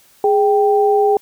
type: tone pair together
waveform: sine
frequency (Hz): 415.3 / 784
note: G#4 / G5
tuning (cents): 0 / 0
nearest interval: major seventh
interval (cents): 1100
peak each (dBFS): -12 / -15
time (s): 0.24-1.17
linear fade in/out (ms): 2
effects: white hiss -51 dBFS RMS until 1.21 s